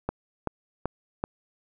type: click train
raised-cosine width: 1 ms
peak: -13 dBFS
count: 4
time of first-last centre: 0.09-1.239 s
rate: 2.61 Hz
effects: none